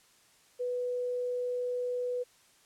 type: tone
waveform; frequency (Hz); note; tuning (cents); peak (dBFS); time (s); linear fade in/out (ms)
sine; 493.9; B4; 0; -30; 0.59-2.24; 20
effects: white hiss -63 dBFS RMS until 2.65 s + low-pass 10000 Hz 12 dB/octave